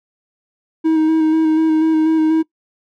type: tone with vibrato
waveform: triangle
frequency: 316.9 Hz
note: D#4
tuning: 32 cents sharp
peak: -9 dBFS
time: 0.84-2.43 s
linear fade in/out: 20 ms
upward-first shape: square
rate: 4.1 Hz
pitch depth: 17 cents each way
effects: noise-tail reverb RT60 0.1 s tail -22 dB re dry